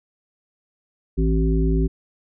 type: harmonic tone with a mistuned harmonic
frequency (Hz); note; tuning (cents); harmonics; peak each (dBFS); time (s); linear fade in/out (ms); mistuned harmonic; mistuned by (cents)
54.3; A1; -22; 1 / 3 / 5 / 7; -18 / -23 / -25 / -26; 1.17-1.88; 20; 5; -34
effects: none